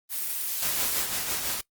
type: noise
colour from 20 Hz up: blue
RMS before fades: -30 dBFS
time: 0.09-1.05 s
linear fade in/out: 50 ms
type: noise with tremolo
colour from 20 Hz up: white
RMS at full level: -28 dBFS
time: 0.62-1.61 s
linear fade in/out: 5 ms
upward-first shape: sine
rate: 6 Hz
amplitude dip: 40%
effects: noise-tail reverb RT60 0.1 s tail -21 dB re dry + Opus 32 kbps